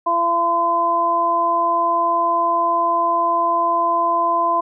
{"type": "harmonic tone", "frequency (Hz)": 340.4, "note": "F4", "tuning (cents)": -44, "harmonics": [1, 2, 3], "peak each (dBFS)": [-28, -21, -16], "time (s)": [0.06, 4.61], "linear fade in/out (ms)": 10, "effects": []}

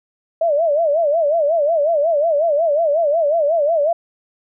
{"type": "tone with vibrato", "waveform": "sine", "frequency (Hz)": 622.3, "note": "D#5", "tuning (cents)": 0, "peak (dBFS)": -13, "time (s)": [0.41, 3.93], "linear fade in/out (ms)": 5, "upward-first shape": "sine", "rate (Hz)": 5.5, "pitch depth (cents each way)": 160, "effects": []}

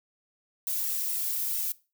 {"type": "noise with flanger", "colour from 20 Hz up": "violet", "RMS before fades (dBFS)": -30, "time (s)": [0.67, 1.72], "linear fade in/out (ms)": 2, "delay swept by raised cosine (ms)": [1.7, 2.9], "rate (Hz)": 2.2, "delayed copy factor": -0.9, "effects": ["noise-tail reverb RT60 0.3 s tail -20 dB re dry"]}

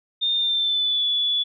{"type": "tone with pitch glide", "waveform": "sine", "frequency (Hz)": [3631, 3435], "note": ["A#7", "A7"], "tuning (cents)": [-46, -42], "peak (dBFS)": -19, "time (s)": [0.21, 1.44], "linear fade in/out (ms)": 20, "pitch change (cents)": -96, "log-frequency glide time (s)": [0.34, 1.06], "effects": []}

